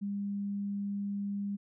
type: tone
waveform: sine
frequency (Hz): 201.2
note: G3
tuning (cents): +45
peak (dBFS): -32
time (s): 0.01-1.57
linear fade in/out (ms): 20
effects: none